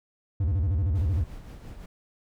triangle tone with vibrato, 85.2 Hz, F2, 42 cents flat, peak -20 dBFS, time 0.4-1.24 s, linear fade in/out 5 ms, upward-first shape square, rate 13 Hz, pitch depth 250 cents each way
brown noise with tremolo, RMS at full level -40 dBFS, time 0.95-1.86 s, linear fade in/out 5 ms, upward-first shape sine, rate 5.8 Hz, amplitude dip 45%
effects none

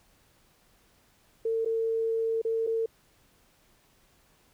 sine tone with dropouts, 451.5 Hz, A4, 45 cents sharp, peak -25 dBFS, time 1.45-2.86 s, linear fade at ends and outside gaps 5 ms, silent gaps 1.649-1.658 / 2.417-2.449 / 2.667-2.672 s, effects pink hiss -64 dBFS RMS until 4.53 s

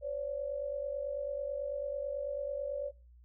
sine tone pair together, 523.3 / 572.4 Hz, C5 / D5, 0 / -45 cents, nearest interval major second, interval 155 cents, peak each -40 / -35 dBFS, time 0.01-2.92 s, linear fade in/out 50 ms, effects noise-tail reverb RT60 0.3 s tail -22 dB re dry + added 60 Hz sine -55 dBFS peak until 3.24 s

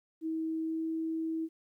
sine tone with pitch glide, 321 to 323 Hz, E4 to E4, -46 to -35 cents, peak -31 dBFS, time 0.21-1.49 s, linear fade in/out 50 ms, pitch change +11 cents, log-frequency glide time 0.57-0.85 s, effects 12-bit

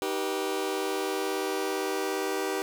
sawtooth chord, Eb augmented, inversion none, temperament just, 311.1 / 388.9 / 486.1 Hz, Eb4 / G4 / B4, 0 / -14 / -28 cents, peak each -31 / -26 / -30 dBFS, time 0.02-2.62 s, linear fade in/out 0 ms, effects none

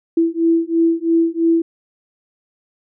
sine beating tone pair, 330 / 333 Hz, E4 / E4, +2 / +18 cents, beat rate 3 Hz, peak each -16 dBFS, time 0.17-1.62 s, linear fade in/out 5 ms, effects none

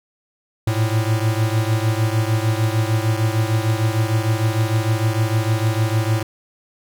square beating tone pair, 108.4 / 115 Hz, A2 / A#2, -25 / -23 cents, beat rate 6.6 Hz, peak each -19 / -22 dBFS, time 0.67-6.23 s, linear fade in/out 5 ms, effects none

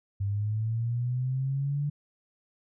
sine linear sweep, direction up, 98 to 146.83 Hz, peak -26 dBFS, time 0.2-1.9 s, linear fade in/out 10 ms, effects none

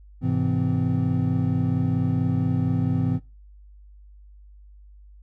triangle tone cluster, 104.5 / 128.9 / 165.3 / 256.3 Hz, G#2 / C3 / E3 / C4, +11 / -26 / +5 / -36 cents, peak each -24 dBFS, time 0.21-3.2 s, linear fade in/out 50 ms, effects noise-tail reverb RT60 0.3 s tail -23 dB re dry + added 50 Hz sine -45 dBFS peak until 5.22 s

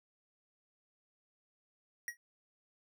square tone with exponential decay, 1899 Hz, A#6, 32 cents sharp, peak -34 dBFS, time 2.08-2.17 s, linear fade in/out 1 ms, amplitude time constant 19 ms, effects none

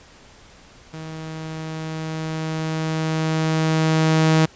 sawtooth tone with level ramp, 158.8 Hz, D#3, 36 cents sharp, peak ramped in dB -28 to -9 dBFS, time 0.93-4.46 s, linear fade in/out 10 ms, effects pink hiss -48 dBFS RMS until 4.55 s + resampled to 16000 Hz

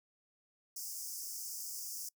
pink high-pass noise, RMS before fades -43 dBFS, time 0.76-2.09 s, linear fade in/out 5 ms, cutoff 5000 Hz, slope 96 dB/octave, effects noise-tail reverb RT60 0.1 s tail -25 dB re dry

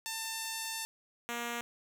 5% pulse tone pair in turn, 895 / 237.1 Hz, A5 / A#3, +29 / +30 cents, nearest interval octave + major seventh, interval 2299 cents, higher first, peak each -24 dBFS, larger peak neither, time 0.06-0.85 / 1.29-1.61 s, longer first, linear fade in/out 0 ms, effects none

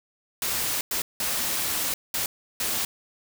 white noise bursts at uneven times, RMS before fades -27 dBFS, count 5, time 0.42-0.81 / 0.91-1.02 / 1.2-1.94 / 2.14-2.26 / 2.6-2.85 s, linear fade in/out 2 ms, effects none

